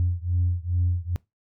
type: beating tone pair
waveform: sine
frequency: 87.31 / 89.71 Hz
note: F2 / F2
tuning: 0 / +47 cents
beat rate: 2.4 Hz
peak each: -23 / -24 dBFS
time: 0-1.16 s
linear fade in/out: 0 ms
effects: noise-tail reverb RT60 0.2 s tail -23 dB re dry + tanh soft clip ceiling -15 dBFS